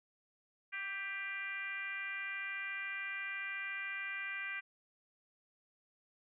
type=tone with frequency modulation; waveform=sine; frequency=1975.5 Hz; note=B6; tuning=in tune; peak=-38 dBFS; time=0.72-4.61 s; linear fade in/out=20 ms; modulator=404 Hz; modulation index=1.4; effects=none